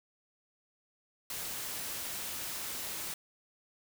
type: noise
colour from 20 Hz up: white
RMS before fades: -39 dBFS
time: 1.3-3.14 s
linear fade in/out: 2 ms
effects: none